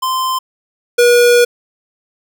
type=tone pair in turn; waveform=square; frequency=1038 / 482.2 Hz; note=C6 / B4; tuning=-14 / -41 cents; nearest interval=octave + minor second; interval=1327 cents; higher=first; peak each=-15 / -7 dBFS; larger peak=second; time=0.02-0.39 / 0.98-1.45 s; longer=second; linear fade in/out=10 ms; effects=none